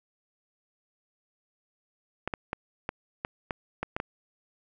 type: clicks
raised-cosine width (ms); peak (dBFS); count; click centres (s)
0.5; -15; 9; 2.276 / 2.338 / 2.531 / 2.891 / 3.249 / 3.508 / 3.83 / 3.965 / 4.001
effects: none

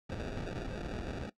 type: noise with sample-and-hold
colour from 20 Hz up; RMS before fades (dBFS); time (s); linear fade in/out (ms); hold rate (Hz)
pink; -39; 0.09-1.3; 10; 1050
effects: noise-tail reverb RT60 0.1 s tail -18 dB re dry + low-pass 5000 Hz 12 dB/octave

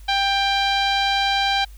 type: tone with low-pass filter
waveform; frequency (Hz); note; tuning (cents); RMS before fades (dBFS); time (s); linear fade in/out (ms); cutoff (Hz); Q
sawtooth; 790; G5; +13; -20; 0.08-1.65; 10; 3900; 3.1
effects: added 50 Hz sine -38 dBFS peak until 1.77 s + white hiss -54 dBFS RMS until 1.77 s

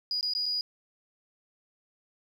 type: tone with dropouts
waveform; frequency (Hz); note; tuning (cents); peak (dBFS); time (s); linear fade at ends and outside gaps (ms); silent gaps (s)
sine; 4905; D#8; -26; -27; 0.11-0.61; 1; 0.21-0.228 / 0.336-0.35 / 0.458-0.462
effects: 9-bit

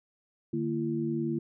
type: tone cluster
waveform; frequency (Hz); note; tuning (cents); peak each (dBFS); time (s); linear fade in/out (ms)
sine; 148.9 / 227.7 / 338.2; D3 / A#3 / E4; +24 / -40 / +44; -34 / -32 / -31; 0.53-1.39; 5
effects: none

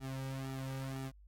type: tone with flanger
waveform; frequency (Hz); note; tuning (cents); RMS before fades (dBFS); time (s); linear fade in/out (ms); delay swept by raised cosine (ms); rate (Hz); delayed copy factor
sawtooth; 133.5; C3; +35; -41; 0-1.12; 50; 1.9 to 2.9; 2; -0.95
effects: added 50 Hz sine -56 dBFS peak until 1.27 s + AAC 64 kbps

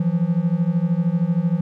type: beating tone pair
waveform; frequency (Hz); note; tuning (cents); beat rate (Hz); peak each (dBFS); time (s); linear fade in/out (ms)
triangle; 164.81 / 177.81; E3 / F3; 0 / +31; 13; -18; 0-1.61; 5
effects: none

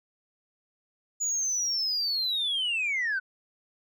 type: linear sweep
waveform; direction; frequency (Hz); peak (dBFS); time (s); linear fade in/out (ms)
sine; down; 6940 to 1467; -24; 1.2-3.2; 20
effects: tanh soft clip ceiling -23 dBFS

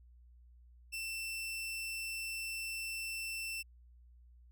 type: tone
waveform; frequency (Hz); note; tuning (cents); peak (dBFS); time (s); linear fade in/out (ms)
sawtooth; 2680; E7; +28; -35; 0.92-3.63; 20
effects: added 60 Hz sine -57 dBFS peak until 4.51 s

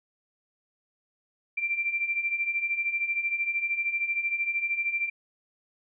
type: beating tone pair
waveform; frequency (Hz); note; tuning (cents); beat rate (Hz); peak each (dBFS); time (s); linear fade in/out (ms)
sine; 2349 / 2362; D7 / D7; 0 / +9; 13; -32 / -27; 1.57-5.1; 10
effects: none

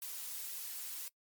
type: noise with flanger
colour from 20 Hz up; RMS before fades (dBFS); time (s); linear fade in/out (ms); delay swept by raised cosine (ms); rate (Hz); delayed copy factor
blue; -43; 0.02-1.08; 0; 1.9 to 4.1; 1.9; +0.5
effects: noise-tail reverb RT60 0.1 s tail -22 dB re dry + MP3 96 kbps

